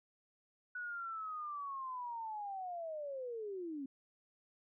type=linear sweep; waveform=sine; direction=down; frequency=1480 to 261.6 Hz; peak=-40 dBFS; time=0.75-3.86 s; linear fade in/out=5 ms; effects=none